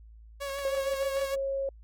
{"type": "tone with vibrato", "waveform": "sawtooth", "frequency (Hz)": 554.4, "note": "C#5", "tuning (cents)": 0, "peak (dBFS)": -29, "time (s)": [0.4, 1.36], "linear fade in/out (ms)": 20, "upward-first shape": "triangle", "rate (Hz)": 6.5, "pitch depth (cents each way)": 37}
{"type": "tone with pitch glide", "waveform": "sine", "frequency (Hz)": [540, 545], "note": ["C#5", "C#5"], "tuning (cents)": [-45, -29], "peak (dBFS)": -28, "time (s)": [0.65, 1.69], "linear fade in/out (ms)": 2, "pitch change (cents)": 16, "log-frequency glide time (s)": [0.97, 1.46]}
{"effects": ["added 55 Hz sine -48 dBFS peak until 1.83 s", "AAC 64 kbps"]}